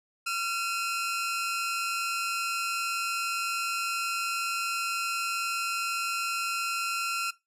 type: tone pair together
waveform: sawtooth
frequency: 1369.8 / 2537 Hz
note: F6 / D#7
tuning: -34 / +33 cents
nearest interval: major seventh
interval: 1067 cents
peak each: -26 / -30 dBFS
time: 0.26-7.31 s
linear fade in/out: 10 ms
effects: noise-tail reverb RT60 0.2 s tail -19 dB re dry + low-pass 12000 Hz 12 dB/octave